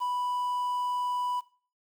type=tone with quantisation; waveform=triangle; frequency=987.8 Hz; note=B5; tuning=in tune; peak=-26 dBFS; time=0-1.41 s; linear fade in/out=20 ms; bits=9; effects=noise-tail reverb RT60 0.4 s tail -18 dB re dry